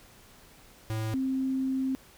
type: tone pair in turn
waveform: square / sine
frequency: 110 / 263.9 Hz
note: A2 / C4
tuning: 0 / +15 cents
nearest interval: octave + minor third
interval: 1515 cents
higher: second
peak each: -30 / -26 dBFS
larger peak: second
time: 0.9-1.14 / 1.14-1.95 s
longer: second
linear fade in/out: 0 ms
effects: pink hiss -55 dBFS RMS until 2.17 s